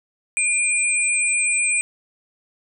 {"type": "tone pair together", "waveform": "sine", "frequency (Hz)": [2407, 8096], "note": ["D7", "B8"], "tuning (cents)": [42, 42], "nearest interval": "octave + major sixth", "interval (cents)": 2100, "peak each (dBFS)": -20, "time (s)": [0.37, 1.81], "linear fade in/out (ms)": 0, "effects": []}